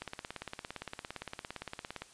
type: click train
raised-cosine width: 0.3 ms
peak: -23 dBFS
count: 36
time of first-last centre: 0.02-2.02 s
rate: 17.5 Hz
effects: white hiss -58 dBFS RMS until 2.13 s + resampled to 22050 Hz